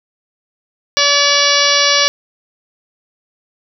harmonic tone, 573 Hz, D5, 43 cents flat, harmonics 1 / 2 / 3 / 4 / 5 / 6 / 7 / 8 / 9 / 10, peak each -19 / -19 / -19 / -19 / -19 / -19 / -19 / -19 / -19 / -19 dBFS, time 0.97-2.08 s, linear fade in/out 0 ms, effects none

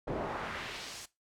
brown noise with band-pass filter sweep, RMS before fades -39 dBFS, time 0.07-1.06 s, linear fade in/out 10 ms, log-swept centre 490 to 8100 Hz, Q 1.1, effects noise-tail reverb RT60 0.2 s tail -18 dB re dry

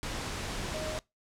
sine tone in noise, 623 Hz, D#5, 2 cents sharp, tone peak -36 dBFS, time 0.74-0.98 s, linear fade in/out 0 ms, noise pink, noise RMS -36 dBFS, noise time 0.03-0.99 s, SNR -3 dB, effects noise-tail reverb RT60 0.2 s tail -23 dB re dry + low-pass 8000 Hz 12 dB/octave

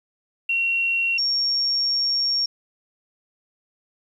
sine tone pair in turn, 2737 / 5531 Hz, F7 / F8, -36 / -18 cents, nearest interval octave, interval 1218 cents, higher second, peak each -19 dBFS, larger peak neither, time 0.49-1.18 / 1.18-2.46 s, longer second, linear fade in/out 5 ms, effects 9-bit

